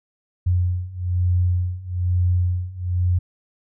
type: beating tone pair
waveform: sine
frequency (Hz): 88.9 / 90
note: F2 / F#2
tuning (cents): +31 / -47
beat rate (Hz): 1.1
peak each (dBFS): -22 / -20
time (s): 0.46-3.19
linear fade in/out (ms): 10
effects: none